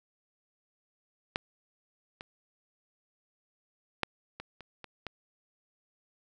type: clicks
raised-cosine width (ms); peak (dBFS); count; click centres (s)
0.3; -13 / -25 / -11 / -24 / -30 / -27 / -21; 7; 1.359 / 2.209 / 4.033 / 4.4 / 4.607 / 4.843 / 5.067
effects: none